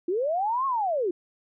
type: linear two-way sweep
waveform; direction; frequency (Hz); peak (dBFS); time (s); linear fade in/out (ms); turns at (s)
sine; up then down; 329.6 to 1105 to 329.6; -23; 0.08-1.11; 5; 0.66
effects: none